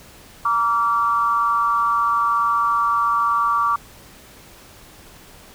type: tone with amplitude modulation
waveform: sine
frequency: 1156 Hz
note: D6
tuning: 28 cents flat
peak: -12 dBFS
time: 0.45-3.76 s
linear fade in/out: 5 ms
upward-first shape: sine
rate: 221 Hz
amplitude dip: 80%
effects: pink hiss -45 dBFS RMS until 5.54 s